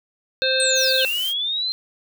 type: harmonic tone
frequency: 523.3 Hz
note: C5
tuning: in tune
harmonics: 1 / 3 / 5 / 7 / 8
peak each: -22 / -24 / -27 / -23 / -24 dBFS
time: 0.42-1.05 s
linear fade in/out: 0 ms
type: linear two-way sweep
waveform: sine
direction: down then up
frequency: 8610 to 2637 to 4167 Hz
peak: -21 dBFS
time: 0.6-1.72 s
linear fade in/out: 0 ms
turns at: 1.05 s
type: noise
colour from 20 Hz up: blue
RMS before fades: -32 dBFS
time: 0.74-1.34 s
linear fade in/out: 50 ms
effects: none